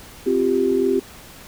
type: chord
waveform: sine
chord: C suspended fourth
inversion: none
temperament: equal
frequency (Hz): 261.6 / 349.2 / 392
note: C4 / F4 / G4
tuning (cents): 0 / 0 / 0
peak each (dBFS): -22 / -22 / -18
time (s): 0.26-1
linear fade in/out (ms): 10
effects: pink hiss -42 dBFS RMS until 1.47 s